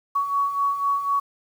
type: beating tone pair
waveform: sine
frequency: 1120 / 1124 Hz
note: C#6 / C#6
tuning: +18 / +24 cents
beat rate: 4 Hz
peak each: -28 / -21 dBFS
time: 0.15-1.2 s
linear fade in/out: 10 ms
effects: 8-bit